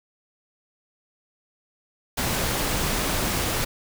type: noise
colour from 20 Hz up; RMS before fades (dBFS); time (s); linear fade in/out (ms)
pink; -25; 2.17-3.65; 10
effects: none